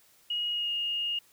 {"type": "tone with pitch glide", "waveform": "sine", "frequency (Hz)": [2886, 2850], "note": ["F#7", "F7"], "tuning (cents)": [-44, 34], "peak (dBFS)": -28, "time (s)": [0.3, 1.19], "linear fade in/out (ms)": 5, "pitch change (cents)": -22, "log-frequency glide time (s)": [0.52, 0.7], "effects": ["white hiss -62 dBFS RMS until 1.32 s"]}